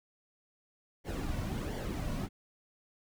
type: noise with flanger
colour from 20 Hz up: brown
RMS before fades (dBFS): -36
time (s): 1.04-2.29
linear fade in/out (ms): 50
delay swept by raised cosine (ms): 0.77 to 2.47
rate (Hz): 1.4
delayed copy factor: -0.6
effects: none